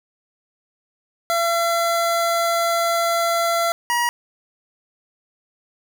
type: tone pair in turn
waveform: 25% pulse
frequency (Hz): 678 / 956.5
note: E5 / A#5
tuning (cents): +49 / +44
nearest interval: tritone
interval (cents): 595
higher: second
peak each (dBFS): -14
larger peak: neither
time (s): 1.3-3.72 / 3.9-4.09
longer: first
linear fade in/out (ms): 0
effects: none